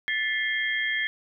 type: tone cluster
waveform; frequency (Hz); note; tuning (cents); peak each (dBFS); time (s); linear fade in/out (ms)
sine; 1755 / 1994 / 2115 / 3231; A6 / B6 / C7 / G#7; -5 / +16 / +18 / -48; -27 / -35 / -29 / -33; 0.08-1.07; 0
effects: none